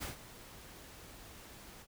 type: noise with ADSR envelope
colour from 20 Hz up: pink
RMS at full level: -39 dBFS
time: 0-1.87 s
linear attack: 26 ms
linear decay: 130 ms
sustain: -14 dB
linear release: 57 ms
effects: none